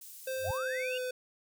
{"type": "high-pass noise", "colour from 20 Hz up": "pink", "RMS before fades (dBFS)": -49, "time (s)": [0.01, 0.58], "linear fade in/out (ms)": 5, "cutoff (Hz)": 9000, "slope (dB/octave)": 12}
{"type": "tone with pitch glide", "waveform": "square", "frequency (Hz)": [523.3, 505.2], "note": ["C5", "B4"], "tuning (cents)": [0, 39], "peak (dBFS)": -34, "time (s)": [0.27, 1.11], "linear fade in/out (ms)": 5, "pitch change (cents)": -61, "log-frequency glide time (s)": [0.5, 1]}
{"type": "tone with exponential growth", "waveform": "sine", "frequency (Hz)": 94.2, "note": "F#2", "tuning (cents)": 32, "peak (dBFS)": -31, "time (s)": [0.36, 0.51], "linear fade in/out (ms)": 5, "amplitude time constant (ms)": 32}
{"type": "linear sweep", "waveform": "sine", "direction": "up", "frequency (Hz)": [571, 2897], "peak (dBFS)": -36, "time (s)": [0.44, 0.98], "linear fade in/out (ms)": 5}
{"effects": []}